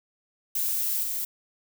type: noise with level steps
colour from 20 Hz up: violet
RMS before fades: -27 / -30 dBFS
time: 0.55-1.25 s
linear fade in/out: 5 ms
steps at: 1.03 s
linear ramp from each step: 2 ms
effects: none